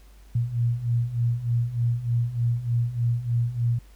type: beating tone pair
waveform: sine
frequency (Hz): 116.54 / 119.84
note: A#2 / A#2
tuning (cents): 0 / +48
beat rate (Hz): 3.3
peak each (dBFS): -27 / -23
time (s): 0.35-3.79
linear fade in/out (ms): 5
effects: added 50 Hz sine -47 dBFS peak until 3.95 s + pink hiss -59 dBFS RMS until 3.95 s